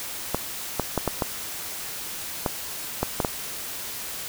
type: clicks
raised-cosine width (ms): 1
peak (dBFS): -8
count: 9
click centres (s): 0.346 / 0.797 / 0.977 / 1.077 / 1.222 / 2.462 / 3.03 / 3.202 / 3.248
effects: white hiss -34 dBFS RMS until 4.28 s